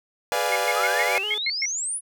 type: chord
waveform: sawtooth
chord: B diminished seventh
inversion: none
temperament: equal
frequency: 493.9 / 587.3 / 698.5 / 830.6 Hz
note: B4 / D5 / F5 / Ab5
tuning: 0 / 0 / 0 / 0 cents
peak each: -24 dBFS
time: 0.32-1.18 s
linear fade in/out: 0 ms
type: tone with vibrato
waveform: sawtooth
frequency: 404.3 Hz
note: G#4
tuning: 46 cents flat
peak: -30 dBFS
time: 0.35-1.38 s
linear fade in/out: 2 ms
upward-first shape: square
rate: 3.4 Hz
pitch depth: 73 cents each way
type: tone bursts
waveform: sine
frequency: 2155 Hz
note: C#7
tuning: 49 cents flat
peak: -22 dBFS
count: 8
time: 0.52-1.656 s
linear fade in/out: 2 ms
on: 37 ms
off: 120 ms
type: exponential sweep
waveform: sine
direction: up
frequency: 1165 to 10548 Hz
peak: -25 dBFS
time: 0.73-2.01 s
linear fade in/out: 50 ms
effects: none